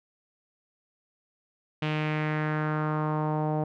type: tone with low-pass filter sweep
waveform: sawtooth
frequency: 153.4 Hz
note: D#3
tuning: 24 cents flat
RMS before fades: -28 dBFS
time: 1.82-3.64 s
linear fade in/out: 5 ms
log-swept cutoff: 2900 to 720 Hz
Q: 2.6
effects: none